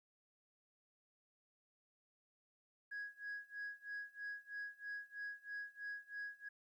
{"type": "tone with tremolo", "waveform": "sine", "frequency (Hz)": 1660, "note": "G#6", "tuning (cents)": -1, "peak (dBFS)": -40, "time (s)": [2.91, 6.49], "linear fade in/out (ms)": 10, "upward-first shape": "sine", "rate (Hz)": 3.1, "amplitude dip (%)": 95, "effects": ["tanh soft clip ceiling -40 dBFS", "13-bit"]}